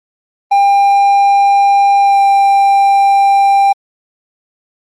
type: tone with pitch glide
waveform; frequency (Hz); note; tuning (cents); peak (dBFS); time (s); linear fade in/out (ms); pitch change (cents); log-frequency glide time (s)
triangle; 799 to 793; G5 to G5; +33 to +20; -4; 0.51-3.73; 10; -13; 1.99-2.21
effects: Opus 24 kbps